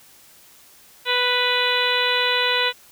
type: harmonic tone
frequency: 494.1 Hz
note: B4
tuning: 1 cent sharp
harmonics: 1 / 2 / 3 / 4 / 5 / 6 / 7 / 8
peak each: -26 / -26 / -26 / -26 / -26 / -26 / -26 / -26 dBFS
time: 1.05-2.73 s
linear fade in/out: 50 ms
effects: white hiss -50 dBFS RMS until 2.91 s